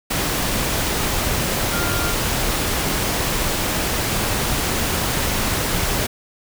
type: tone in noise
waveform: sine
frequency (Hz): 1400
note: F6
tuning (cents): +4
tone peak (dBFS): -27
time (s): 1.72-2.13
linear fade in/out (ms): 10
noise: pink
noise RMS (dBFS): -21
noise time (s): 0.1-6.07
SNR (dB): -9
effects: none